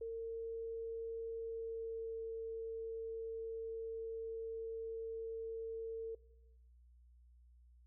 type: tone with pitch glide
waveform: sine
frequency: 455.4 to 451.7 Hz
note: A#4 to A4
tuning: -40 to +45 cents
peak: -40 dBFS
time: 0.01-6.15 s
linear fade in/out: 5 ms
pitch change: -15 cents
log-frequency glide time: 1.36-2.22 s
effects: noise-tail reverb RT60 1.0 s tail -21 dB re dry + added 60 Hz sine -61 dBFS peak until 7.86 s